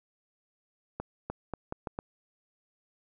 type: accelerating click train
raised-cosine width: 1 ms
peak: -20 dBFS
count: 6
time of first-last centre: 1-1.989 s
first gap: 300 ms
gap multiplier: 0.79
effects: none